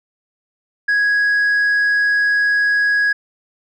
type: tone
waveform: sine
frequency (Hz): 1661.2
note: G#6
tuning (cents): 0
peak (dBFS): -10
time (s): 0.88-3.13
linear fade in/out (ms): 10
effects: tanh soft clip ceiling -12 dBFS